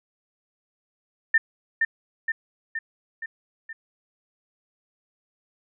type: tone with echo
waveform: sine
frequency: 1800 Hz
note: A6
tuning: 39 cents sharp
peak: -14 dBFS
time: 1.34-1.38 s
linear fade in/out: 5 ms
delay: 470 ms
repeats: 5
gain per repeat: -4 dB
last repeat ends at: 3.73 s
effects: none